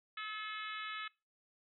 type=harmonic tone; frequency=430 Hz; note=A4; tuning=40 cents flat; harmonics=3 / 4 / 5 / 6 / 7 / 8 / 9; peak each=-44 / -46 / -48 / -50 / -51 / -52 / -53 dBFS; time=0.17-1.08 s; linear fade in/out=5 ms; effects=noise-tail reverb RT60 0.3 s tail -23 dB re dry